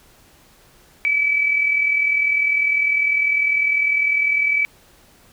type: tone pair together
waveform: sine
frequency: 2294 / 2334 Hz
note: D7 / D7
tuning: -41 / -11 cents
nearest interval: unison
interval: 30 cents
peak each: -16 / -24 dBFS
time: 1.05-4.65 s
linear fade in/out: 0 ms
effects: pink hiss -52 dBFS RMS until 5.32 s